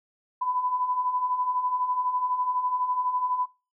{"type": "beating tone pair", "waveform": "sine", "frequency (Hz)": [990, 1002], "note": ["B5", "B5"], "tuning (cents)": [4, 25], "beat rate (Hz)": 12, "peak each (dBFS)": [-32, -25], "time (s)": [0.41, 3.46], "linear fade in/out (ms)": 10, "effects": ["noise-tail reverb RT60 0.3 s tail -22 dB re dry"]}